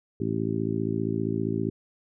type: harmonic tone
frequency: 55.1 Hz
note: A1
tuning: 3 cents sharp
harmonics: 2 / 3 / 4 / 5 / 6 / 7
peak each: -32 / -32 / -32 / -32 / -32 / -32 dBFS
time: 0.2-1.7 s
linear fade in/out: 5 ms
effects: none